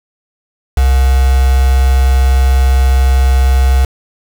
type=tone with quantisation; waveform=sine; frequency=65.41 Hz; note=C2; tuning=in tune; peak=-6 dBFS; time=0.77-3.85 s; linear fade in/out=5 ms; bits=3; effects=none